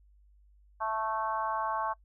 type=harmonic tone; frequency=220 Hz; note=A3; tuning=in tune; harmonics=3 / 4 / 5 / 6 / 7; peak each=-37 / -33 / -33 / -43 / -42 dBFS; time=0.8-1.94 s; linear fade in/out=20 ms; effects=noise-tail reverb RT60 0.1 s tail -24 dB re dry + added 50 Hz sine -58 dBFS peak until 2.04 s